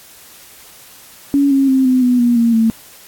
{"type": "tone with pitch steps", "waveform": "sine", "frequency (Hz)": [281.2, 272.4, 263.9, 255.6, 247.6, 239.9, 232.4, 225.1], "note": ["C#4", "C#4", "C4", "C4", "B3", "A#3", "A#3", "A3"], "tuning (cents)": [25, -30, 15, -40, 5, 50, -5, 40], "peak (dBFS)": -9, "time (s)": [1.34, 2.7], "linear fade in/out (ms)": 0, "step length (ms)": 170, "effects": ["white hiss -41 dBFS RMS until 3.07 s", "AAC 64 kbps"]}